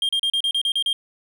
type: tone bursts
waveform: triangle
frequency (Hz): 3208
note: G7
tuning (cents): +39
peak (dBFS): -17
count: 9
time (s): 0.02-0.93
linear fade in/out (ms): 2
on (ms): 70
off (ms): 35
effects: none